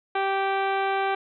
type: harmonic tone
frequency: 390 Hz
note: G4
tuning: 9 cents flat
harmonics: 1 / 2 / 3 / 4 / 5 / 6 / 7 / 8 / 9 / 10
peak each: -28 / -25 / -32 / -32 / -40 / -35 / -43 / -43 / -47 / -48 dBFS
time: 0.15-1.15 s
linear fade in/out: 5 ms
effects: none